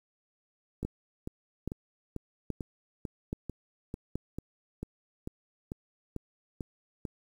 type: two click trains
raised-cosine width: 3 ms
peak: -20 / -23 dBFS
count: 5 / 15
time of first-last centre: 0.85-4.156 / 0.83-7.052 s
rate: 1.21 / 2.25 Hz
effects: 9-bit